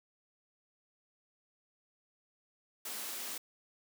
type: high-pass noise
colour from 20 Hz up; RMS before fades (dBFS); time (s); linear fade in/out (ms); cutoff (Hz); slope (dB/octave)
white; -41; 2.85-3.38; 5; 200; 96
effects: none